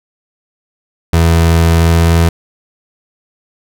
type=tone with pitch glide; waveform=30% pulse; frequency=83 to 83.53 Hz; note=E2 to E2; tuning=+12 to +23 cents; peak=-4 dBFS; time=1.13-2.29 s; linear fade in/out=5 ms; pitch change=+11 cents; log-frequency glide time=1.74-2.15 s; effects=none